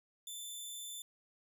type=tone; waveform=15% pulse; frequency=3533 Hz; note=A7; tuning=6 cents sharp; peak=-36 dBFS; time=0.27-1.02 s; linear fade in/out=2 ms; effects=none